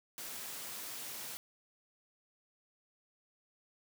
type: high-pass noise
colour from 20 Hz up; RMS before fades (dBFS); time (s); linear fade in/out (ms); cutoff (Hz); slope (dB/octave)
white; -44; 0.18-1.37; 0; 120; 12
effects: none